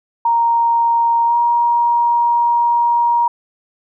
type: tone with pitch glide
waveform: sine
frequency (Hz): 932.3 to 945.9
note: A#5 to A#5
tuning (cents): 0 to +25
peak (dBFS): -11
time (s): 0.25-3.28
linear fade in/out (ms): 5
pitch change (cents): +25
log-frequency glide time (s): 1.26-1.35
effects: none